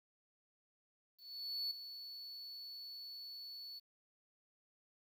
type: tone with ADSR envelope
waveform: triangle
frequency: 4435 Hz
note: C#8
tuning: in tune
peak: -35 dBFS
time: 1.17-3.8 s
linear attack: 540 ms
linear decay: 4 ms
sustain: -11 dB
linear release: 20 ms
effects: 11-bit